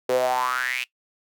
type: tone with high-pass filter sweep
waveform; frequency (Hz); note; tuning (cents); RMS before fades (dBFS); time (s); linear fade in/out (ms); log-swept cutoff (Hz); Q
sawtooth; 126.4; B2; +41; -24; 0.09-0.84; 5; 440 to 2700; 7.8
effects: noise-tail reverb RT60 0.1 s tail -19 dB re dry